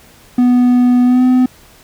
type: tone with pitch glide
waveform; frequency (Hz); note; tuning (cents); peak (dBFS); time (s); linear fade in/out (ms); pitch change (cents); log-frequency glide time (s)
triangle; 246.9 to 253.5; B3 to B3; 0 to +45; -5; 0.38-1.46; 5; +45; 1.04-1.23
effects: pink hiss -44 dBFS RMS until 1.83 s